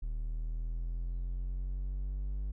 triangle exponential sweep, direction up, 38.34 to 50.1 Hz, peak -31 dBFS, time 0.02-2.52 s, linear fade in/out 10 ms, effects none

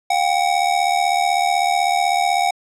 square ring-modulated tone, 752 Hz, F#5, 28 cents sharp, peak -13 dBFS, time 0.1-2.51 s, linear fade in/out 5 ms, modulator 38 Hz, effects low-pass 9000 Hz 12 dB/octave

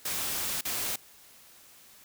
white noise with dropouts, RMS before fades -32 dBFS, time 0.05-0.96 s, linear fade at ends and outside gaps 5 ms, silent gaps 0.611-0.651 s, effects white hiss -55 dBFS RMS until 2.04 s

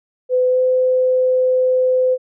sine tone with pitch glide, 505 to 510.6 Hz, B4 to C5, +39 to -42 cents, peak -12 dBFS, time 0.29-2.18 s, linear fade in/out 50 ms, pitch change +19 cents, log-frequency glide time 0.48-0.6 s, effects none

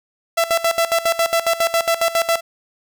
sawtooth tone with tremolo, 668 Hz, E5, 23 cents sharp, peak -10 dBFS, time 0.37-2.41 s, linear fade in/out 10 ms, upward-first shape square, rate 7.3 Hz, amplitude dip 80%, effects none

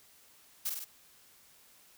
blue noise with echo, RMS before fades -33 dBFS, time 0.65-0.7 s, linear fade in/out 10 ms, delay 49 ms, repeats 3, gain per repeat -3 dB, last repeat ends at 0.847 s, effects white hiss -61 dBFS RMS until 1.97 s

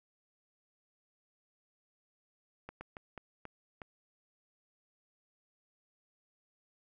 slowing click train, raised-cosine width 0.5 ms, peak -29 dBFS, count 6, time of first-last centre 2.69-3.818 s, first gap 120 ms, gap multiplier 1.32, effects none

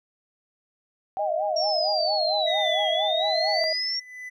sine tone with vibrato, 740 Hz, F#5, in tune, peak -26 dBFS, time 1.17-3.64 s, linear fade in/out 0 ms, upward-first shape sine, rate 4.4 Hz, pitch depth 190 cents each way
sine tone with pitch glide, 622.3 to 633.2 Hz, D#5 to D#5, 0 to +30 cents, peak -25 dBFS, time 1.19-3.73 s, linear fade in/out 5 ms, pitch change +30 cents, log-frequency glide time 2.24-3.23 s
sine exponential two-way sweep, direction down then up, 5600 to 3248 to 5600 Hz, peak -25 dBFS, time 1.56-4 s, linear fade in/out 10 ms, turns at 2.88 s
triangle tone with tremolo, 2000 Hz, B6, 21 cents sharp, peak -27 dBFS, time 2.46-4.3 s, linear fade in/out 20 ms, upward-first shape triangle, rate 1.1 Hz, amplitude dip 85%
effects none

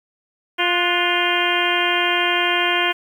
harmonic tone with a mistuned harmonic, 350.7 Hz, F4, 7 cents sharp, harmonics 1 / 2 / 3 / 4 / 5 / 6 / 7 / 8 / 9, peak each -25 / -25 / -25 / -25 / -25 / -25 / -25 / -25 / -25 dBFS, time 0.58-2.93 s, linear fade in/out 20 ms, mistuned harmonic 4, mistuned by +75 cents, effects 8-bit

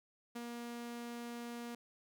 sawtooth tone with ADSR envelope, 237.4 Hz, A#3, 32 cents sharp, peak -37 dBFS, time 0.35-1.75 s, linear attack 11 ms, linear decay 41 ms, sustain -2 dB, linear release 4 ms, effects none

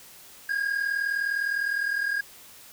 triangle tone pair together, 1621.4 / 1661.2 Hz, G#6 / G#6, -42 / 0 cents, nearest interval unison, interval 42 cents, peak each -24 / -29 dBFS, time 0.49-2.21 s, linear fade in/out 5 ms, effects white hiss -49 dBFS RMS until 2.72 s

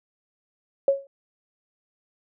sine tone with exponential decay, 551 Hz, C#5, 11 cents flat, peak -12 dBFS, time 0.88-1.07 s, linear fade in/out 2 ms, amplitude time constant 41 ms, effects none

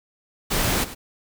pink noise with echo, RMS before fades -22 dBFS, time 0.5-0.85 s, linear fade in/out 20 ms, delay 100 ms, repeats 1, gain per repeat -14 dB, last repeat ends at 0.95 s, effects none

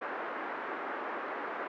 white band-pass noise, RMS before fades -38 dBFS, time 0.01-1.68 s, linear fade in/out 10 ms, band 290 to 1600 Hz, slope 24 dB/octave, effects none

